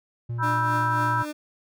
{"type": "tone", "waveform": "triangle", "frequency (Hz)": 118.3, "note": "A#2", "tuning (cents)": 26, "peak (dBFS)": -25, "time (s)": [0.29, 1.23], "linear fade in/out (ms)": 10}
{"type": "chord", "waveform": "sine", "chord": "E minor", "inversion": "second", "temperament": "equal with one note detuned", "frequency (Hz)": [973.6, 1318.5, 1568], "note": ["B5", "E6", "G6"], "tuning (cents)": [-25, 0, 0], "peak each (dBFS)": [-24, -27, -29], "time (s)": [0.38, 1.26], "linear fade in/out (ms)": 50}
{"type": "tone with tremolo", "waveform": "30% pulse", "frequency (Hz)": 300, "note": "D4", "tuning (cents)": 37, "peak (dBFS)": -27, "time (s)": [0.42, 1.33], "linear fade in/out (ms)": 20, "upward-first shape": "triangle", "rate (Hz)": 3.7, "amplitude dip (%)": 65}
{"effects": []}